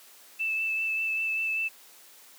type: tone with vibrato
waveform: sine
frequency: 2637 Hz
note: E7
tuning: in tune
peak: -26 dBFS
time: 0.39-1.69 s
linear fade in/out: 20 ms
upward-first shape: sine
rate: 5.1 Hz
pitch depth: 14 cents each way
effects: white hiss -53 dBFS RMS until 2.38 s + high-pass 300 Hz 12 dB/octave